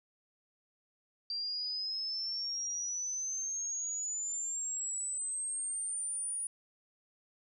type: exponential sweep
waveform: sine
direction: up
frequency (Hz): 4699 to 9680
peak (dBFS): -34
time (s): 1.3-6.47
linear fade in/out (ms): 2
effects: none